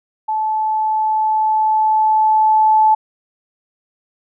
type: tone with level ramp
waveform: sine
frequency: 868 Hz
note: A5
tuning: 24 cents flat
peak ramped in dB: -16 to -8 dBFS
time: 0.28-2.95 s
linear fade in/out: 10 ms
effects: none